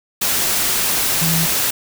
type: tone in noise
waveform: sine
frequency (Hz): 164.81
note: E3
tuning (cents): 0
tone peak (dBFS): -18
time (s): 1.21-1.46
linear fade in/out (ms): 10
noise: white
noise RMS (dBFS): -18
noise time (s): 0.21-1.71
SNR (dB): -3
effects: none